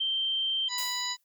sine tone, 3136 Hz, G7, in tune, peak -26 dBFS, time 0-0.69 s, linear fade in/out 10 ms
harmonic tone, 987.8 Hz, B5, in tune, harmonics 1 / 2 / 3 / 4 / 5 / 7, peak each -38 / -38 / -42 / -34 / -36 / -37 dBFS, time 0.68-1.17 s, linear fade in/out 50 ms
blue noise with exponential decay, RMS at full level -34 dBFS, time 0.78-1.24 s, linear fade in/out 2 ms, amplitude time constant 98 ms
effects none

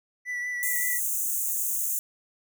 triangle tone with vibrato, 1968 Hz, B6, 7 cents flat, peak -27 dBFS, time 0.25-1 s, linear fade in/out 50 ms, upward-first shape triangle, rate 5.3 Hz, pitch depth 22 cents each way
white high-pass noise, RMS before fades -28 dBFS, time 0.63-1.99 s, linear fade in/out 0 ms, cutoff 6200 Hz, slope 96 dB/octave
effects none

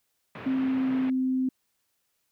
pink band-pass noise, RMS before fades -41 dBFS, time 0.35-1.1 s, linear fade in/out 2 ms, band 120 to 2700 Hz, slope 24 dB/octave
sine tone with pitch glide, 263 to 259.1 Hz, C4 to C4, +9 to -17 cents, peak -23 dBFS, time 0.46-1.49 s, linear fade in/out 5 ms, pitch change -26 cents, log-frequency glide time 0.63-1.2 s
effects white hiss -75 dBFS RMS until 2.31 s

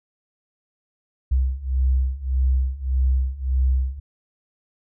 sine beating tone pair, 64 / 65.7 Hz, C2 / C2, -38 / +8 cents, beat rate 1.7 Hz, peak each -22 / -20 dBFS, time 1.31-4 s, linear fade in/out 10 ms, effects none

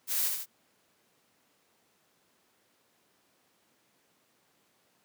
blue noise with echo, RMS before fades -30 dBFS, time 0.07-0.31 s, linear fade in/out 50 ms, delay 76 ms, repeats 2, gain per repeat -4 dB, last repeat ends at 0.462 s, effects pink hiss -69 dBFS RMS until 5.04 s + high-pass 200 Hz 12 dB/octave

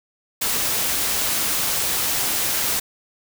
white noise, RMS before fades -22 dBFS, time 0.41-2.8 s, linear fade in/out 10 ms, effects none

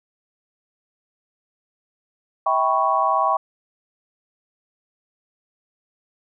sine chord, C# half-diminished seventh, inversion first, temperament equal with one note detuned, 647.2 / 784 / 987.8 / 1108.7 Hz, E5 / G5 / B5 / C#6, -32 / 0 / 0 / 0 cents, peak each -24 / -22 / -23 / -20 dBFS, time 2.46-3.37 s, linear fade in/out 5 ms, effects none

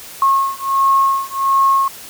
sine beating tone pair, 1086 / 1087.4 Hz, C#6 / C#6, -36 / -34 cents, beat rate 1.4 Hz, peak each -15 dBFS, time 0.22-1.88 s, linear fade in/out 2 ms, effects white hiss -35 dBFS RMS until 2.09 s

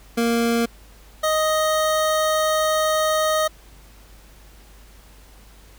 25% pulse tone pair in turn, 233.1 / 624 Hz, A#3 / D#5, 0 / +5 cents, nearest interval octave + perfect fourth, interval 1705 cents, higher second, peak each -14 dBFS, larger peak neither, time 0.17-0.66 / 1.23-3.48 s, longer second, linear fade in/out 10 ms, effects added 50 Hz sine -46 dBFS peak until 5.78 s + pink hiss -51 dBFS RMS until 5.78 s

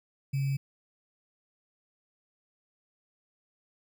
sine tone with sample-and-hold, 137.1 Hz, C#3, 19 cents flat, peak -26 dBFS, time 0.33-0.57 s, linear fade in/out 10 ms, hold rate 2450 Hz, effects none

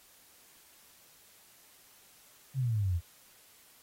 sine exponential sweep, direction down, 139.5 to 81.3 Hz, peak -27 dBFS, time 2.54-3.01 s, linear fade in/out 50 ms, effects white hiss -60 dBFS RMS until 3.82 s + AAC 48 kbps

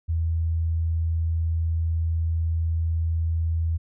sine tone, 82 Hz, E2, 9 cents flat, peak -21 dBFS, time 0.08-3.78 s, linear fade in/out 20 ms, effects none

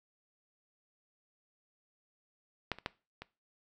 clicks, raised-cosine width 0.3 ms, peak -16 / -30 / -17 / -27 dBFS, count 4, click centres 2.717 / 2.786 / 2.861 / 3.22 s, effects noise-tail reverb RT60 0.3 s tail -20 dB re dry

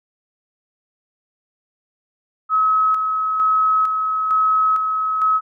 sine tone with tremolo, 1282 Hz, E6, 49 cents flat, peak -13 dBFS, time 2.49-5.41 s, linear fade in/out 50 ms, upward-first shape square, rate 1.1 Hz, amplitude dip 40%, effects none

